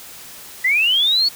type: linear sweep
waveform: sine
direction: up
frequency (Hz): 1936 to 4475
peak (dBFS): -13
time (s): 0.64-1.29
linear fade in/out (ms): 10
effects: white hiss -38 dBFS RMS until 1.35 s